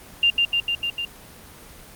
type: tone with echo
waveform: sine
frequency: 2794 Hz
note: F7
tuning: in tune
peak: -14 dBFS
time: 0.23-0.3 s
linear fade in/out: 2 ms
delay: 150 ms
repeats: 5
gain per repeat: -2 dB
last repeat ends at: 1.05 s
effects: pink hiss -44 dBFS RMS until 1.95 s + Opus 24 kbps